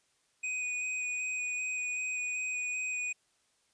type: tone with vibrato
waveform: square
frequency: 2489 Hz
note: D#7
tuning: in tune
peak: -33 dBFS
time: 0.43-3.13 s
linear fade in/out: 10 ms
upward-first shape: square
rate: 2.6 Hz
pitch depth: 11 cents each way
effects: white hiss -72 dBFS RMS until 3.73 s + resampled to 22050 Hz